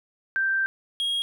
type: tone pair in turn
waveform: sine / triangle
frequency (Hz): 1568 / 3275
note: G6 / G#7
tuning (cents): 0 / -25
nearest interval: octave + minor second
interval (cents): 1275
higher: second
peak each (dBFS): -21 / -22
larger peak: first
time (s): 0.36-0.66 / 1-1.22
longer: first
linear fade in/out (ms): 0
effects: none